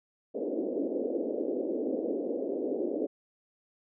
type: band-pass noise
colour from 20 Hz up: pink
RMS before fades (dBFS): -32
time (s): 0.34-3.07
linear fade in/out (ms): 10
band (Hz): 260 to 560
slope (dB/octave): 48
effects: none